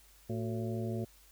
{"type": "harmonic tone with a mistuned harmonic", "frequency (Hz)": 112.4, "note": "A2", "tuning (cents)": 37, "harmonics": [1, 2, 3, 4, 5, 6], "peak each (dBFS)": [-36, -38, -40, -46, -46, -47], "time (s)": [0.29, 1.05], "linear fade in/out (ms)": 10, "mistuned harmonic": 3, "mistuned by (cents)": 140, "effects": ["added 50 Hz sine -62 dBFS peak until 1.31 s", "white hiss -62 dBFS RMS until 1.31 s"]}